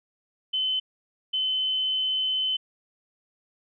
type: tone bursts at uneven times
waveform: sine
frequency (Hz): 3048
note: G7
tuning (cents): -49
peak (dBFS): -23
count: 2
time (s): 0.53-0.8 / 1.33-2.57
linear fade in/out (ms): 10
effects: none